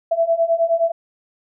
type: beating tone pair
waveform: sine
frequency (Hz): 660 / 669.6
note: E5 / E5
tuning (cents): +2 / +27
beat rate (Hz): 9.6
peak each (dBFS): -19 / -17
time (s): 0.11-0.92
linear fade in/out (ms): 10
effects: none